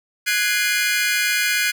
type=chord; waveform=sawtooth; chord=Ab dominant seventh; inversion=third; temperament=equal with one note detuned; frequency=1480 / 1661.2 / 2093 / 2434 Hz; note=Gb6 / Ab6 / C7 / Eb7; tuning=0 / 0 / 0 / -39 cents; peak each=-20 dBFS; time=0.26-1.72 s; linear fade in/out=20 ms; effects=none